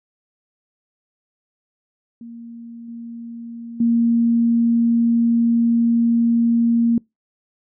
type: tone with level steps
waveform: sine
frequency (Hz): 233.1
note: A#3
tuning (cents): 0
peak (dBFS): -33 / -30 / -13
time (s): 2.21-6.98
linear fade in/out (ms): 2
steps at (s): 2.88 / 3.8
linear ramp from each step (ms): 5
effects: noise-tail reverb RT60 0.2 s tail -26 dB re dry